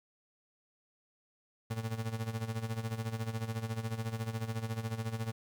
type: tone with tremolo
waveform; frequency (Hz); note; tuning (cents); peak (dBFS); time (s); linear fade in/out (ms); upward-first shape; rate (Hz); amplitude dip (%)
35% pulse; 112.4; A2; +37; -30; 1.7-5.32; 10; sine; 14; 75
effects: 11-bit